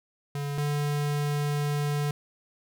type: tone pair in turn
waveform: square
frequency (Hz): 143.2 / 146.12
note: D3 / D3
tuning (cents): -43 / -8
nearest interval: unison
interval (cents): 35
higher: second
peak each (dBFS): -30 / -26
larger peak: second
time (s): 0.35-0.58 / 0.58-2.11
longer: second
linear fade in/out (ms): 2
effects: none

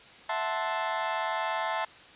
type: chord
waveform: 30% pulse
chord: F# half-diminished seventh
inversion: third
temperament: equal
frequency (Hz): 659.3 / 740 / 880 / 1046.5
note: E5 / F#5 / A5 / C6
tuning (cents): 0 / 0 / 0 / 0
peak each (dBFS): -31 / -35 / -29 / -32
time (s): 0.29-1.85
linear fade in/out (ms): 5
effects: white hiss -51 dBFS RMS until 2.15 s + resampled to 8000 Hz

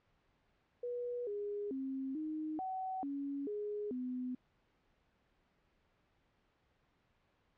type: tone with pitch steps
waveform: sine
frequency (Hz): 486.2 / 410.7 / 266.9 / 310.3 / 754 / 280.5 / 416.2 / 251.9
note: B4 / G#4 / C4 / D#4 / F#5 / C#4 / G#4 / B3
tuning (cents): -27 / -19 / +35 / -5 / +32 / +21 / +4 / +34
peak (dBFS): -37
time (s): 0.83-4.35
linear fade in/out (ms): 5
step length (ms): 440
effects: pink hiss -75 dBFS RMS until 7.57 s + low-pass 3000 Hz 12 dB/octave

